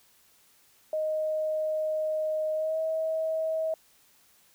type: tone with pitch glide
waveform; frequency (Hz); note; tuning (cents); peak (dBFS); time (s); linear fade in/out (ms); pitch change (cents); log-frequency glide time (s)
sine; 622.3 to 639.1; D#5 to D#5; 0 to +46; -26; 0.93-3.74; 2; +46; 2.54-2.79
effects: white hiss -62 dBFS RMS until 4.54 s